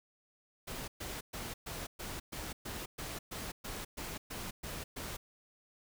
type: noise bursts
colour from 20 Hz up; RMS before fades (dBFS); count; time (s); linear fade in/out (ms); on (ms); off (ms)
pink; -42; 14; 0.67-5.17; 10; 210; 120
effects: none